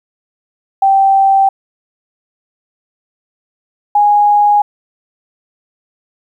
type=tone pair in turn; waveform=sine; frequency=780 / 826.4 Hz; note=G5 / G#5; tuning=-9 / -9 cents; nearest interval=minor second; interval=100 cents; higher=second; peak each=-6 dBFS; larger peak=neither; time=0.82-1.49 / 3.95-4.62 s; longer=neither; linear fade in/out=5 ms; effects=8-bit